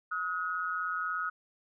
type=tone pair together; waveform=sine; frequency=1272.5 / 1449 Hz; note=D#6 / F#6; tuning=+39 / -37 cents; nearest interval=major second; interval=224 cents; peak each=-33 / -34 dBFS; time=0.11-1.3 s; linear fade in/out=10 ms; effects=none